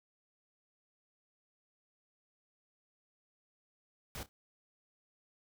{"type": "noise with echo", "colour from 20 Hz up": "pink", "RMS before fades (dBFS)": -43, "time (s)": [4.15, 4.23], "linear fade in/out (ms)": 0, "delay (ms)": 30, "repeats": 2, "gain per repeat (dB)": -15, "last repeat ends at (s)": 4.29, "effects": []}